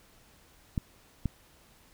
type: clicks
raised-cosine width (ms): 5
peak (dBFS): -16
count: 2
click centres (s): 0.778 / 1.257
effects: pink hiss -60 dBFS RMS until 1.93 s